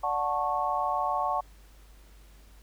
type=chord; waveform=sine; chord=D major seventh; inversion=none; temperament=just; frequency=587.3 / 734.2 / 881 / 1101.2 Hz; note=D5 / F#5 / A5 / C#6; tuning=0 / -14 / +2 / -12 cents; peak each=-35 / -30 / -31 / -30 dBFS; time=0.03-1.41 s; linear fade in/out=10 ms; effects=added 50 Hz sine -51 dBFS peak until 2.62 s + pink hiss -60 dBFS RMS until 2.62 s